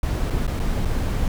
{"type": "noise with dropouts", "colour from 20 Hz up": "brown", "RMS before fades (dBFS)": -22, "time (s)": [0.03, 1.28], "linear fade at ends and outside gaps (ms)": 2, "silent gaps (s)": [[0.301, 0.305], [0.468, 0.477], [0.594, 0.599], [0.85, 0.854]], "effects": []}